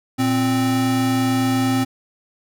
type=tone pair together; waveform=square; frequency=116.25 / 261.6 Hz; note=A#2 / C4; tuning=-4 / 0 cents; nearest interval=octave + major second; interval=1404 cents; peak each=-24 / -18 dBFS; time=0.18-1.85 s; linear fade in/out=20 ms; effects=none